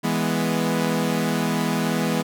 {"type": "chord", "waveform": "sawtooth", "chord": "E major", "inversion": "none", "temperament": "equal", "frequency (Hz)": [164.81, 207.7, 246.9], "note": ["E3", "G#3", "B3"], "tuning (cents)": [0, 0, 0], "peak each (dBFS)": -21, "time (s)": [0.03, 2.23], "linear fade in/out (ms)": 20, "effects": []}